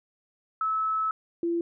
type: tone pair in turn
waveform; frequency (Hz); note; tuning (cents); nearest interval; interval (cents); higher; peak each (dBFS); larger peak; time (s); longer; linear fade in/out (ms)
sine; 1300 / 339.7; E6 / F4; -24 / -48; octave + major seventh; 2324; first; -24; neither; 0.61-1.11 / 1.43-1.61; first; 2
effects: none